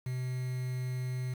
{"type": "tone with quantisation", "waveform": "triangle", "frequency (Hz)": 127, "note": "B2", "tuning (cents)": 49, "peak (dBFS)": -30, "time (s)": [0.06, 1.34], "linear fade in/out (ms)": 5, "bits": 8, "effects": []}